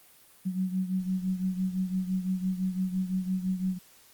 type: beating tone pair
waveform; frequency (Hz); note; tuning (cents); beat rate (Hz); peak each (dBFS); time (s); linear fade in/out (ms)
sine; 185 / 190.9; F#3 / G3; 0 / -46; 5.9; -28 / -33; 0.45-3.79; 20
effects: white hiss -57 dBFS RMS until 4.13 s + Opus 32 kbps